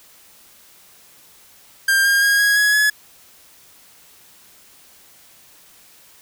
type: tone with pitch steps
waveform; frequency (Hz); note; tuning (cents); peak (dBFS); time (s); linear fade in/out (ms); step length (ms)
45% pulse; 1593 / 1613.4 / 1634 / 1654.9 / 1676.1 / 1697.5; G6 / G6 / G#6 / G#6 / G#6 / G#6; +27 / +49 / -29 / -7 / +15 / +37; -13; 1.88-2.9; 5; 170
effects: white hiss -49 dBFS RMS until 6.21 s